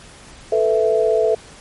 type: chord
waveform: sine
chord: A suspended second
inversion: none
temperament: just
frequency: 440 / 495 / 660 Hz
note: A4 / B4 / E5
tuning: 0 / +4 / +2 cents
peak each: -16 / -20 / -18 dBFS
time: 0.52-1.35 s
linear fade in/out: 5 ms
effects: pink hiss -42 dBFS RMS until 1.6 s + MP3 48 kbps